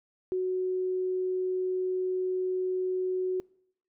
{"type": "tone", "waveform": "sine", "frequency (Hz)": 370, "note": "F#4", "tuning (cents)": 0, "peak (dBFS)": -26, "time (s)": [0.32, 3.4], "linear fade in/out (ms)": 0, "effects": ["noise-tail reverb RT60 0.7 s tail -25 dB re dry"]}